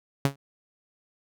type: tone with exponential decay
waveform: sawtooth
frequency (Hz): 138.59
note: C#3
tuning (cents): 0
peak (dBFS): -13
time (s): 0.25-0.36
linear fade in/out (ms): 2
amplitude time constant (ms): 23
effects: none